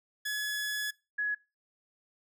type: tone pair in turn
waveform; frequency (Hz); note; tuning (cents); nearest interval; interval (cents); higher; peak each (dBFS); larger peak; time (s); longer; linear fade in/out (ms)
sawtooth / sine; 1698 / 1682.4; G#6 / G#6; +38 / +22; unison; 16; first; -28; neither; 0.25-0.91 / 1.18-1.35; first; 10
effects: noise-tail reverb RT60 0.3 s tail -25 dB re dry